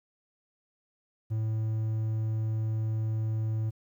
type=tone; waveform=triangle; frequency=110 Hz; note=A2; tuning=in tune; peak=-25 dBFS; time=1.3-3.71 s; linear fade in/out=20 ms; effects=11-bit